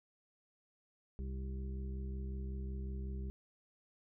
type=harmonic tone; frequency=65.41 Hz; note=C2; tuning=in tune; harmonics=1 / 2 / 3 / 5 / 6; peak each=-39 / -50 / -48 / -58 / -54 dBFS; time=1.19-3.3 s; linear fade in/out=0 ms; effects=none